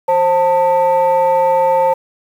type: tone pair together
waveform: sine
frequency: 530 / 892.7 Hz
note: C5 / A5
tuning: +22 / +25 cents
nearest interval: major sixth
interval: 903 cents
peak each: -11 dBFS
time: 0.08-1.94 s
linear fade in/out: 10 ms
effects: tanh soft clip ceiling -6 dBFS + 7-bit